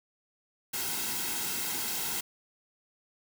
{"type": "noise with comb filter", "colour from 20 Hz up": "white", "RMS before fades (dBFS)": -33, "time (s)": [0.73, 2.21], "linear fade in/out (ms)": 10, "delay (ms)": 1.7, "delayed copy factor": -0.65, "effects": []}